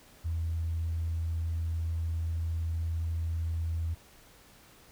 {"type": "tone", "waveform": "sine", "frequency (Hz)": 82.41, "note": "E2", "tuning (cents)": 0, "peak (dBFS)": -28, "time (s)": [0.24, 3.95], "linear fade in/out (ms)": 20, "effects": ["tanh soft clip ceiling -24 dBFS", "pink hiss -57 dBFS RMS until 4.91 s"]}